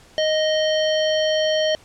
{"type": "harmonic tone", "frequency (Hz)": 622.3, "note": "D#5", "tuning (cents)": 0, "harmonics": [1, 3, 5, 7, 9], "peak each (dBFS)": [-18, -29, -25, -32, -34], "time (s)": [0.18, 1.75], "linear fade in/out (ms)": 0, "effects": ["pink hiss -50 dBFS RMS until 1.84 s", "low-pass 9000 Hz 12 dB/octave"]}